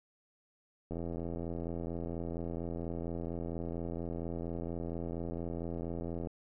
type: click train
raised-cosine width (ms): 2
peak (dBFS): -26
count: 453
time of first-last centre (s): 0.91-6.272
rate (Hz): 84.3
effects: none